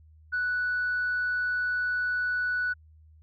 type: tone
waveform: sine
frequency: 1480 Hz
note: F#6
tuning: in tune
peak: -24 dBFS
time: 0.32-2.74 s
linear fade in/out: 20 ms
effects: tanh soft clip ceiling -22 dBFS + added 78 Hz sine -52 dBFS peak until 3.22 s